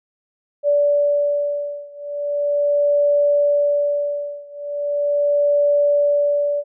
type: beating tone pair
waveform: sine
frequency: 579 / 579.39 Hz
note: D5 / D5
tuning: -25 / -24 cents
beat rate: 0.39 Hz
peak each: -18 / -19 dBFS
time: 0.63-6.64 s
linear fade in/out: 50 ms
effects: none